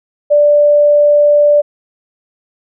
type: tone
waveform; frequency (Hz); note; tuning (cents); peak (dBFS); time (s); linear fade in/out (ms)
sine; 587.3; D5; 0; -5; 0.3-1.62; 20
effects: none